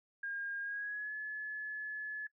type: tone with pitch glide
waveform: sine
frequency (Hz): 1617 to 1713.2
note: G#6 to A6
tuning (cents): -47 to -47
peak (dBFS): -37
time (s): 0.23-2.27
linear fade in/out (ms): 5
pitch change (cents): +100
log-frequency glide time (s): 0.61-1.14
effects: noise-tail reverb RT60 0.1 s tail -21 dB re dry